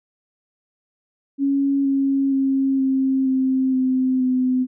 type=tone with pitch steps; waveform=sine; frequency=277.2 / 273.4 / 269.6 / 265.9 / 262.2 / 258.6 / 255.1 Hz; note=C#4 / C#4 / C#4 / C4 / C4 / C4 / C4; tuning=0 / -24 / -48 / +28 / +4 / -20 / -44 cents; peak=-16 dBFS; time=1.38-4.67 s; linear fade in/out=50 ms; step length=470 ms; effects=none